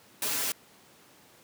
white noise with comb filter, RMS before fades -30 dBFS, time 0.22-0.52 s, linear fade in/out 2 ms, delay 5.5 ms, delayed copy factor -0.85, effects pink hiss -57 dBFS RMS until 1.43 s + high-pass 150 Hz 12 dB/octave

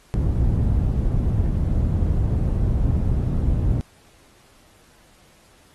white low-pass noise, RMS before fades -20 dBFS, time 0.14-3.81 s, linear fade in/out 0 ms, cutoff 100 Hz, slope 12 dB/octave, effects pink hiss -55 dBFS RMS until 5.74 s + AAC 32 kbps

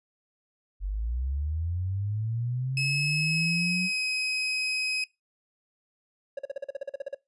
sine linear sweep, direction up, 45 to 185 Hz, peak -27 dBFS, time 0.8-3.9 s, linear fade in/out 50 ms
30% pulse tone with pitch glide, 2580 to 2531 Hz, E7 to D#7, -38 to +29 cents, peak -23 dBFS, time 2.77-5.04 s, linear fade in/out 2 ms, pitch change -33 cents, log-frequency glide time 3.14-3.96 s
triangle tone bursts, 554.4 Hz, C#5, in tune, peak -27 dBFS, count 13, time 6.37-7.147 s, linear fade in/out 5 ms, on 21 ms, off 42 ms
effects noise-tail reverb RT60 0.2 s tail -21 dB re dry + resampled to 24000 Hz

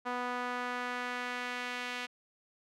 sawtooth tone with band-pass filter sweep, 246.7 Hz, B3, 2 cents flat, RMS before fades -37 dBFS, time 0.05-2.07 s, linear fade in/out 20 ms, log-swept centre 1100 to 2500 Hz, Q 1.3, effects none

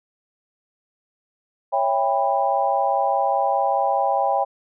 sine chord, C# half-diminished seventh, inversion none, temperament equal with one note detuned, 554.4 / 659.3 / 796.8 / 987.8 Hz, C#5 / E5 / G5 / B5, 0 / 0 / +28 / 0 cents, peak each -24 / -25 / -20 / -26 dBFS, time 1.72-4.45 s, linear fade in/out 20 ms, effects none

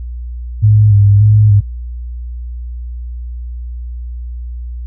sine tone with vibrato, 103.83 Hz, G#2, in tune, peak -4 dBFS, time 0.62-1.61 s, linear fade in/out 20 ms, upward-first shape square, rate 1.7 Hz, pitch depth 38 cents each way, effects added 60 Hz sine -21 dBFS peak until 4.86 s

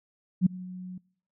sine tone with ADSR envelope, 183 Hz, F#3, 19 cents flat, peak -14 dBFS, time 0.41-0.98 s, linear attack 51 ms, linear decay 7 ms, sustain -22 dB, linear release 5 ms, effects noise-tail reverb RT60 0.6 s tail -25 dB re dry

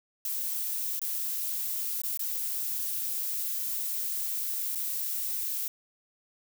violet noise with dropouts, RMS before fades -32 dBFS, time 0.25-5.68 s, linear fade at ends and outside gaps 2 ms, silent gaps 0.994-1.016 / 2.018-2.035 / 2.174-2.193 / 4.75-4.755 s, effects none

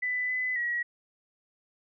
sine tone with pitch steps, 1995 / 2009 / 1914 Hz, B6 / B6 / A#6, +17 / +29 / +45 cents, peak -27 dBFS, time 0.02-0.83 s, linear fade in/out 10 ms, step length 270 ms, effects none

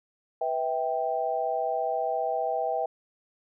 sine chord, E minor, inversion second, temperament equal with one note detuned, 493.9 / 649.1 / 784 Hz, B4 / E5 / G5, 0 / -27 / 0 cents, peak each -32 / -29 / -29 dBFS, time 0.41-2.86 s, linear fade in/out 5 ms, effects none

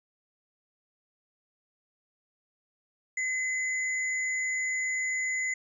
sine tone pair together, 2035 / 6938 Hz, C7 / A8, -49 / -25 cents, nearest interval octave + major sixth, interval 2124 cents, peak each -28 / -36 dBFS, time 3.17-5.54 s, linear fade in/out 5 ms, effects none

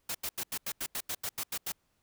white noise bursts, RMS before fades -35 dBFS, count 12, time 0.09-1.721 s, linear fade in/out 5 ms, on 58 ms, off 85 ms, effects pink hiss -75 dBFS RMS until 2.02 s

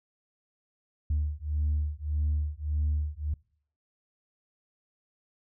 sine beating tone pair, 74.3 / 76 Hz, D2 / D#2, +21 / -40 cents, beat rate 1.7 Hz, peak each -28 dBFS, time 1.1-3.34 s, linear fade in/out 5 ms, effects noise-tail reverb RT60 0.6 s tail -26 dB re dry + tanh soft clip ceiling -21 dBFS

